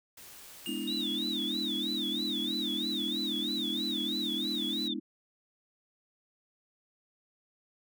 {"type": "noise", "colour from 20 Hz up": "white", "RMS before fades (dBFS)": -50, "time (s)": [0.17, 4.88], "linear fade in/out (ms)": 5}
{"type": "tone with exponential decay", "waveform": "square", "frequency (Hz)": 2832, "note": "F7", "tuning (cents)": 23, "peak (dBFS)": -36, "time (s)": [0.66, 1.63], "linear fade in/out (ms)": 0, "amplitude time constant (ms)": 210}
{"type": "chord", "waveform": "sine", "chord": "E dominant seventh", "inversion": "first", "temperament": "equal", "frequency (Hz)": [207.7, 246.9, 293.7, 329.6], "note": ["G#3", "B3", "D4", "E4"], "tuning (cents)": [0, 0, 0, 0], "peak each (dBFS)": -39, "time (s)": [0.67, 5], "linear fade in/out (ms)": 10}
{"type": "tone with vibrato", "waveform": "sine", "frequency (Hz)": 3661, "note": "A#7", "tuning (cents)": -32, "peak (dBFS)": -32, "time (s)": [0.87, 4.94], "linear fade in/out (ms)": 10, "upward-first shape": "sine", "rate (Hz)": 3.1, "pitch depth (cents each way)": 150}
{"effects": []}